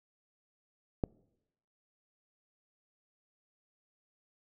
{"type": "click", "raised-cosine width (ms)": 2, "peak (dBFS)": -16, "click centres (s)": 1.038, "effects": ["noise-tail reverb RT60 0.9 s tail -25 dB re dry"]}